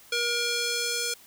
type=tone with band-pass filter sweep; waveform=square; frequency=475.4 Hz; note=A#4; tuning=34 cents sharp; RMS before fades=-28 dBFS; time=0.12-1.14 s; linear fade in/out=5 ms; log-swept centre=3700 to 6600 Hz; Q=1; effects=white hiss -53 dBFS RMS until 1.26 s